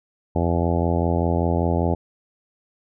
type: harmonic tone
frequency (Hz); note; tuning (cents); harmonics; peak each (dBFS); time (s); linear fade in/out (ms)
85.1; F2; -44; 1 / 2 / 3 / 4 / 5 / 6 / 7 / 8 / 9 / 10; -22 / -25 / -27 / -28 / -29 / -30 / -30 / -31 / -32 / -32; 0.35-1.95; 10
effects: none